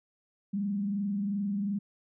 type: tone with frequency modulation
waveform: sine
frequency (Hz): 201.1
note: G3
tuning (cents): +44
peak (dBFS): -28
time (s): 0.53-1.79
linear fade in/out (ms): 10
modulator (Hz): 22.7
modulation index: 0.44
effects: none